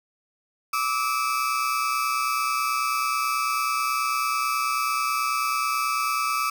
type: tone pair together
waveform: 35% pulse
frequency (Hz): 1166 / 1295.2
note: D6 / E6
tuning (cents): -13 / -31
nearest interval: major second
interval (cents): 182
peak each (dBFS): -24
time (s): 0.73-6.5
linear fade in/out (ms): 5
effects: none